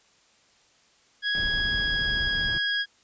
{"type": "tone with pitch glide", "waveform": "25% pulse", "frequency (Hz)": [1660, 1648.5], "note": ["G#6", "G#6"], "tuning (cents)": [-1, -13], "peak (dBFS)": -20, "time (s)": [1.22, 2.86], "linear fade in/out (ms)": 50, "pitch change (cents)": -12, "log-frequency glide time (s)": [1.6, 2.72]}
{"type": "noise", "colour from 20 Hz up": "brown", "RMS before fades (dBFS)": -34, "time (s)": [1.35, 2.58], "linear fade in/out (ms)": 0}
{"effects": ["white hiss -61 dBFS RMS until 3.03 s", "resampled to 16000 Hz"]}